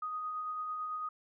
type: tone with tremolo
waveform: sine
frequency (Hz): 1246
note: D#6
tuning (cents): +2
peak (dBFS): -34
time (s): 0.02-1.09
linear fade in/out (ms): 5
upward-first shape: sine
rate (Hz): 9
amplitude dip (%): 25
effects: none